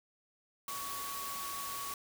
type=tone in noise; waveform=sine; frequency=1122 Hz; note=C#6; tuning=21 cents sharp; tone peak=-41 dBFS; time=0.68-1.94 s; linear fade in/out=2 ms; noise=white; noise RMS=-42 dBFS; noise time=0.68-1.94 s; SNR=-2 dB; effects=none